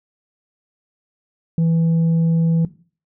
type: tone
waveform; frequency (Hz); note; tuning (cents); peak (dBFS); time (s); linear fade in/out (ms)
sine; 164.81; E3; 0; -11; 1.58-2.65; 2
effects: noise-tail reverb RT60 0.4 s tail -17 dB re dry + tanh soft clip ceiling -13 dBFS